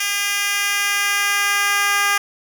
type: tone with high-pass filter sweep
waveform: 10% pulse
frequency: 404.7 Hz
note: G#4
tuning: 45 cents flat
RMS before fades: -19 dBFS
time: 0-2.18 s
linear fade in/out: 5 ms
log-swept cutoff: 2600 to 1200 Hz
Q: 1
effects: none